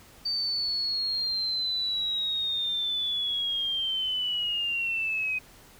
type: linear sweep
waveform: sine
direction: down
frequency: 4606 to 2506 Hz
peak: -26 dBFS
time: 0.25-5.39 s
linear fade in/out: 10 ms
effects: pink hiss -53 dBFS RMS until 5.79 s